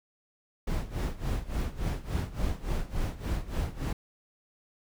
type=noise with tremolo; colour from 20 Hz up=brown; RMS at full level=-28 dBFS; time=0.67-3.93 s; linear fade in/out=5 ms; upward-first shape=sine; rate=3.5 Hz; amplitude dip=85%; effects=none